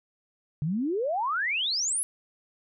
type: exponential sweep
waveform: sine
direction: up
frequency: 140 to 11175 Hz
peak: -25 dBFS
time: 0.62-2.03 s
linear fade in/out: 0 ms
effects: none